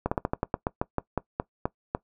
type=slowing click train; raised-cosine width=1 ms; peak=-11 dBFS; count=14; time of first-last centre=0.06-1.949 s; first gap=55 ms; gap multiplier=1.15; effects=noise-tail reverb RT60 0.1 s tail -20 dB re dry